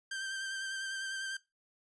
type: tone with vibrato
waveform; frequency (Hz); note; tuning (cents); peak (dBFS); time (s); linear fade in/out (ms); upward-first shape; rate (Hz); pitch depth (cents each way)
sawtooth; 1568; G6; 0; -33; 0.11-1.37; 5; square; 10; 17
effects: noise-tail reverb RT60 0.2 s tail -18 dB re dry + resampled to 22050 Hz